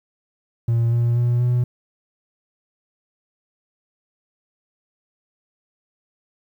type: tone with pitch steps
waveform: triangle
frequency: 116.54 / 118.58 / 120.65 / 122.76 Hz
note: A#2 / A#2 / B2 / B2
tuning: 0 / +30 / -40 / -10 cents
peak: -13 dBFS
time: 0.68-1.64 s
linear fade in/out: 5 ms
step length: 240 ms
effects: tanh soft clip ceiling -9 dBFS + 9-bit